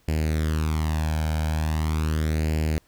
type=tone with flanger; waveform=sawtooth; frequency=78 Hz; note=D#2; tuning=5 cents sharp; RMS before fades=-24 dBFS; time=0.08-2.78 s; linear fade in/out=0 ms; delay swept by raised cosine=0.41 to 1.3 ms; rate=0.4 Hz; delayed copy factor=+0.7; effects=pink hiss -62 dBFS RMS until 2.87 s